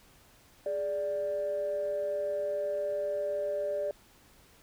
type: tone pair together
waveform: sine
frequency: 414.9 / 587.3 Hz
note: G#4 / D5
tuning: -2 / 0 cents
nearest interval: tritone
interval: 602 cents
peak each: -36 / -29 dBFS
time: 0.66-3.91 s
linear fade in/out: 2 ms
effects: tanh soft clip ceiling -24 dBFS + pink hiss -60 dBFS RMS until 4.62 s